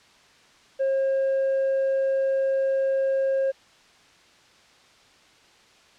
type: tone with tanh clipping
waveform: triangle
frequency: 538 Hz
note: C5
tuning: 48 cents sharp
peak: -21 dBFS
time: 0.79-3.52 s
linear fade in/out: 20 ms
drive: 7 dB
effects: white hiss -55 dBFS RMS until 5.98 s + low-pass 5000 Hz 12 dB/octave